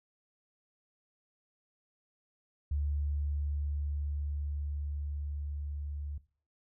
sine tone with level ramp, 72.7 Hz, D2, 17 cents flat, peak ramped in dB -29 to -36 dBFS, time 2.71-6.18 s, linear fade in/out 5 ms, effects noise-tail reverb RT60 0.4 s tail -18 dB re dry

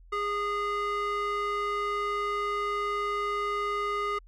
square tone with band-pass filter, 410.6 Hz, G#4, 20 cents flat, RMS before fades -30 dBFS, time 0.12-4.19 s, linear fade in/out 10 ms, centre 1300 Hz, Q 1.6, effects added 42 Hz sine -50 dBFS peak until 4.27 s

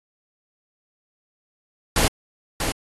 pink noise with echo, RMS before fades -19 dBFS, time 1.96-2.08 s, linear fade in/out 2 ms, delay 640 ms, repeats 1, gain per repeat -6 dB, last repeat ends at 2.72 s, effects AAC 32 kbps

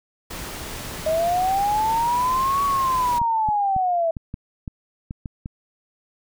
pink noise, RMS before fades -33 dBFS, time 0.3-3.19 s, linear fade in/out 10 ms
sine linear two-way sweep, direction up then down, 622.3 to 1128 to 649 Hz, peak -18 dBFS, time 1.06-4.11 s, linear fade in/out 5 ms, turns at 2.64 s
clicks, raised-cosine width 5 ms, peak -18 dBFS, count 9, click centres 3.216 / 3.488 / 3.764 / 4.168 / 4.341 / 4.678 / 5.109 / 5.258 / 5.459 s
effects none

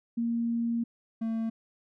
sine / triangle tone pair in turn, 233.1 / 225.3 Hz, A#3 / A3, 0 / +41 cents, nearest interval minor second, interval 59 cents, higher first, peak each -26 / -26 dBFS, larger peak neither, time 0.17-0.84 / 1.21-1.5 s, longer first, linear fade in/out 10 ms, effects none

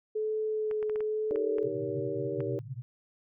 sine tone with vibrato, 430.3 Hz, A4, 39 cents flat, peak -28 dBFS, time 0.15-1.68 s, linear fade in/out 10 ms, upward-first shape sine, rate 1 Hz, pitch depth 12 cents each way
clicks, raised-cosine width 0.5 ms, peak -29 dBFS, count 8, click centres 0.712 / 0.828 / 0.897 / 0.959 / 1.006 / 1.359 / 1.584 / 2.405 s
sine chord, Eb dominant seventh, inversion none, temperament equal with one note detuned, 311.1 / 392 / 466.2 / 564.4 Hz, Eb4 / G4 / Bb4 / Db5, 0 / 0 / 0 / +31 cents, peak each -38 / -34 / -36 / -38 dBFS, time 1.31-2.59 s, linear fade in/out 0 ms
pink band-pass noise, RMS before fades -40 dBFS, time 1.63-2.82 s, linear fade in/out 0 ms, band 120 to 140 Hz, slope 96 dB/octave
effects none

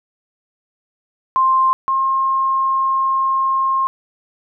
sine tone pair in turn, 1051 / 1067.5 Hz, C6 / C6, +7 / +34 cents, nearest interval unison, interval 27 cents, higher second, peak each -11 / -14 dBFS, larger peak first, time 1.36-1.73 / 1.88-3.87 s, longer second, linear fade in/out 0 ms, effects none

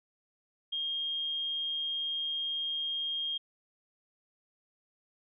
sine tone, 3229 Hz, G#7, 49 cents flat, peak -31 dBFS, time 0.72-3.38 s, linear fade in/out 10 ms, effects none

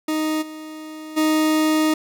40% pulse tone with level steps, 311.1 Hz, D#4, in tune, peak -19 / -32 / -15 dBFS, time 0.08-1.94 s, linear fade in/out 5 ms, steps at 0.41 / 1.16 s, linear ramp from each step 20 ms, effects none

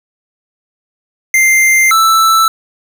square tone pair in turn, 2093 / 1321.9 Hz, C7 / E6, 0 / +4 cents, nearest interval minor sixth, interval 796 cents, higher first, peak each -7 dBFS, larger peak neither, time 1.34-1.91 / 1.91-2.48 s, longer neither, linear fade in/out 2 ms, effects none

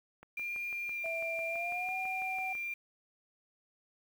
click train, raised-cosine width 0.5 ms, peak -36 dBFS, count 15, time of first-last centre 0.23-2.552 s, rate 6.03 Hz
sine tone with vibrato, 2389 Hz, D7, 29 cents sharp, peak -35 dBFS, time 0.37-2.74 s, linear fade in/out 5 ms, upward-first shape sine, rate 0.83 Hz, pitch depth 9 cents each way
sine tone with pitch glide, 659.3 to 753 Hz, E5 to F#5, 0 to +30 cents, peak -37 dBFS, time 1.04-2.53 s, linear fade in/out 5 ms, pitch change +230 cents, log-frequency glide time 1.48-1.94 s
effects 9-bit

